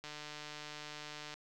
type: click train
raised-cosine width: 0.2 ms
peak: -28 dBFS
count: 196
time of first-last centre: 0.04-1.34 s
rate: 150 Hz
effects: none